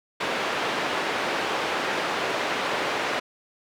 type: band-pass noise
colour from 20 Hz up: pink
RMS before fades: -27 dBFS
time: 0.2-3.2 s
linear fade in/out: 10 ms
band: 400 to 3000 Hz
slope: 12 dB/octave
effects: none